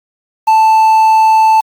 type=tone with quantisation; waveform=triangle; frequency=880 Hz; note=A5; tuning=in tune; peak=-3 dBFS; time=0.47-1.61 s; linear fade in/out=10 ms; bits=5; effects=Opus 48 kbps